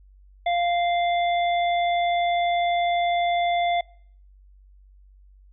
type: harmonic tone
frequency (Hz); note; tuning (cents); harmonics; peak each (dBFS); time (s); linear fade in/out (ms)
696; F5; -6; 1 / 3 / 5; -20 / -30 / -34; 0.46-3.81; 5
effects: noise-tail reverb RT60 0.6 s tail -24 dB re dry + added 48 Hz sine -49 dBFS peak until 5.52 s